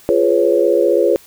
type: chord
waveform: sine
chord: C# dominant seventh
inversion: first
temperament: just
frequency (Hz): 346.5 / 415.8 / 498.9 / 554.4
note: E#4 / G#4 / B4 / C#5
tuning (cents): -14 / +2 / +17 / 0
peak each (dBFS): -16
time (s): 0.09-1.16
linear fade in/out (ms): 0
effects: white hiss -45 dBFS RMS until 1.26 s